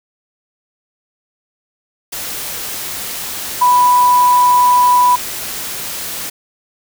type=tone in noise; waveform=sine; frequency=987.8 Hz; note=B5; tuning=in tune; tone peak=-7 dBFS; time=3.61-5.16 s; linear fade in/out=10 ms; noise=white; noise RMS=-24 dBFS; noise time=2.12-6.3 s; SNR=+14 dB; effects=none